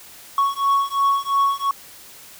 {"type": "beating tone pair", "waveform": "triangle", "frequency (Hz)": [1108.7, 1111.6], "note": ["C#6", "C#6"], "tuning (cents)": [0, 4], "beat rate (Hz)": 2.9, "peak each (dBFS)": -18, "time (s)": [0.38, 1.71], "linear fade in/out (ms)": 2, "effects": ["white hiss -43 dBFS RMS until 2.39 s"]}